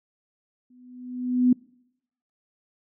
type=tone with exponential growth; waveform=sine; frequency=249.5 Hz; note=B3; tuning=18 cents sharp; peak=-13 dBFS; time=0.7-1.53 s; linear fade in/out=5 ms; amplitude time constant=180 ms; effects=noise-tail reverb RT60 0.8 s tail -26 dB re dry